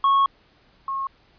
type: tone pair in turn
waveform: triangle / sine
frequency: 1100 / 1084.9 Hz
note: C#6 / C#6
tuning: -14 / -38 cents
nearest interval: unison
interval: 24 cents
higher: first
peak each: -13 / -24 dBFS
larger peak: first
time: 0.04-0.26 / 0.88-1.07 s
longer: first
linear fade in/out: 2 ms
effects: pink hiss -58 dBFS RMS until 1.38 s + resampled to 11025 Hz